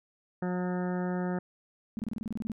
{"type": "harmonic tone", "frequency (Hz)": 180.4, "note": "F#3", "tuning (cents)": -44, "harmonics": [1, 2, 3, 4, 5, 7, 8, 9, 10], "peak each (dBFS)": [-30, -36, -40, -42, -44, -47, -48, -49, -50], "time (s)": [0.42, 1.39], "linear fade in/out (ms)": 5}
{"type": "tone bursts", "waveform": "sine", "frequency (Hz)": 220.1, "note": "A3", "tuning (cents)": 1, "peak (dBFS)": -31, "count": 12, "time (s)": [1.97, 2.518], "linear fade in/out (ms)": 0, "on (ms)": 20, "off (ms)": 28}
{"effects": []}